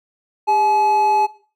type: tone pair together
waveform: triangle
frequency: 402.1 / 853 Hz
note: G4 / G#5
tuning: +44 / +46 cents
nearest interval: octave + minor second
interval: 1302 cents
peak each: -23 / -11 dBFS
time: 0.47-1.27 s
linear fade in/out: 20 ms
effects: noise-tail reverb RT60 0.4 s tail -18 dB re dry